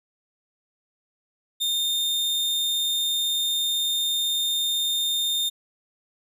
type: tone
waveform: 40% pulse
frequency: 3638 Hz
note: A#7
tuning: 43 cents flat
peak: -21 dBFS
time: 1.6-5.5 s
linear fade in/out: 20 ms
effects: none